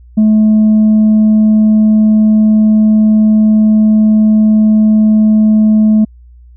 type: tone with tanh clipping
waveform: sine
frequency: 215.5 Hz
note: A3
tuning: 36 cents flat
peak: -5 dBFS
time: 0.17-6.05 s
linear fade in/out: 10 ms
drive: 1 dB
effects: added 60 Hz sine -35 dBFS peak until 6.56 s